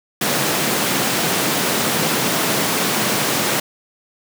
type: high-pass noise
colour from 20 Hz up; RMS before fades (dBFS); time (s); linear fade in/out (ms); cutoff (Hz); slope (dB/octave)
pink; -19; 0.21-3.6; 5; 150; 24
effects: none